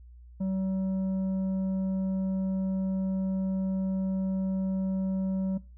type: tone with tanh clipping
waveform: sine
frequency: 190 Hz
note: F#3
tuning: 46 cents sharp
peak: -28 dBFS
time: 0.4-5.58 s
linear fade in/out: 10 ms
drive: 7 dB
effects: noise-tail reverb RT60 0.3 s tail -20 dB re dry + added 60 Hz sine -47 dBFS peak until 5.77 s